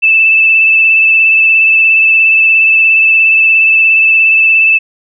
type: tone with vibrato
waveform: sine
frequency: 2637 Hz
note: E7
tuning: in tune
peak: -4 dBFS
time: 0.02-4.79 s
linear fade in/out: 20 ms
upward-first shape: sine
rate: 17 Hz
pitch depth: 17 cents each way
effects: none